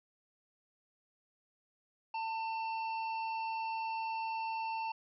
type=harmonic tone; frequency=896 Hz; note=A5; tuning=31 cents sharp; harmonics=1 / 3 / 5 / 6; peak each=-35 / -44 / -54 / -61 dBFS; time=2.14-4.92 s; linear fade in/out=5 ms; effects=none